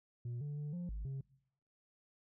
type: tone with pitch steps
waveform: sine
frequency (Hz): 120.2 / 145.9 / 147.7 / 175.8 / 52.2 / 135.3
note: B2 / D3 / D3 / F3 / G#1 / C#3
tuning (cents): -46 / -11 / +10 / +12 / +10 / -42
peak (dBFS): -36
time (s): 0.25-1.21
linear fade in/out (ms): 5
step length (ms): 160
effects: noise-tail reverb RT60 0.8 s tail -25 dB re dry + tanh soft clip ceiling -38 dBFS